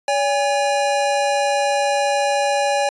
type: tone pair together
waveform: square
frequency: 569 / 815.4 Hz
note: C#5 / G#5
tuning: +45 / -32 cents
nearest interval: tritone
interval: 623 cents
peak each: -20 dBFS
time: 0.08-2.89 s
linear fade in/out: 2 ms
effects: resampled to 22050 Hz